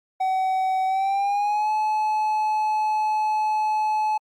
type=tone with pitch glide; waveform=triangle; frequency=756 to 858.4 Hz; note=F#5 to A5; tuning=+37 to -43 cents; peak=-18 dBFS; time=0.2-4.18 s; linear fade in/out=10 ms; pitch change=+220 cents; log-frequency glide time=0.86-1.71 s; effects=Opus 48 kbps